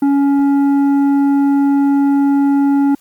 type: tone with tanh clipping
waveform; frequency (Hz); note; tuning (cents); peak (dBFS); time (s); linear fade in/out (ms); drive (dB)
sine; 280; C#4; +18; -11; 0.02-2.95; 5; 8
effects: white hiss -52 dBFS RMS until 3 s + Opus 24 kbps